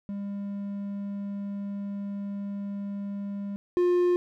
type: tone pair in turn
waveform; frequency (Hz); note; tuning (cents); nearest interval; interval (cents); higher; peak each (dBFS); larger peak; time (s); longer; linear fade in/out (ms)
triangle; 200.7 / 355.2; G3 / F4; +41 / +29; minor seventh; 988; second; -29 / -18; second; 0.09-3.56 / 3.77-4.16; first; 0
effects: none